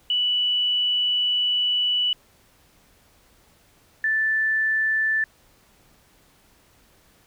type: tone pair in turn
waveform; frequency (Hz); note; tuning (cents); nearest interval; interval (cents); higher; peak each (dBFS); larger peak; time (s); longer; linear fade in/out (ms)
sine; 2960 / 1760; F#7 / A6; 0 / 0; major sixth; 900; first; -19; neither; 0.1-2.13 / 4.04-5.24; first; 2
effects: pink hiss -58 dBFS RMS until 7.26 s